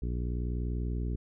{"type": "harmonic tone", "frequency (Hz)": 60.2, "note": "B1", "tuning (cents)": -44, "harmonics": [1, 2, 3, 4, 5, 6, 7], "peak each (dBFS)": [-31, -37, -41, -43, -45, -47, -48], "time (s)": [0.02, 1.16], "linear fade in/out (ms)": 5, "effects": []}